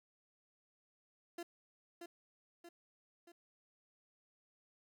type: tone with echo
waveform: 30% pulse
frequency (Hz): 343.1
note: F4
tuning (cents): -31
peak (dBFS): -40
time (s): 1.38-1.43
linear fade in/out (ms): 5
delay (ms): 630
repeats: 3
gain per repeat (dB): -5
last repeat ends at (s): 3.32
effects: none